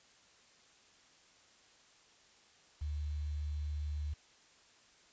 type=tone with quantisation; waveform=sine; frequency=74.4 Hz; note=D2; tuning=23 cents sharp; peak=-35 dBFS; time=2.81-4.14 s; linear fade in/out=10 ms; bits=10; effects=white hiss -64 dBFS RMS until 5.12 s + resampled to 16000 Hz